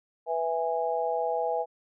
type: chord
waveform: sine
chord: E major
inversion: second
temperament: just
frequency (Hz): 494.4 / 659.3 / 824.1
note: B4 / E5 / G#5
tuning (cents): +2 / 0 / -14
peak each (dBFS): -30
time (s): 0.26-1.66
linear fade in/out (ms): 50
effects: none